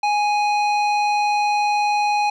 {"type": "tone with low-pass filter", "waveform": "square", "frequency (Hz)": 830.6, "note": "G#5", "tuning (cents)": 0, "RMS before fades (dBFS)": -19, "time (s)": [0.03, 2.3], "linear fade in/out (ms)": 5, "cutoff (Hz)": 3900, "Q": 0.98, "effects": []}